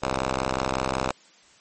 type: ring-modulated tone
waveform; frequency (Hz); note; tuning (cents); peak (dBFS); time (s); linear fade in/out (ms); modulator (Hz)
5% pulse; 65.41; C2; 0; -10; 0.02-1.12; 10; 566
effects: white hiss -55 dBFS RMS until 1.6 s + MP3 32 kbps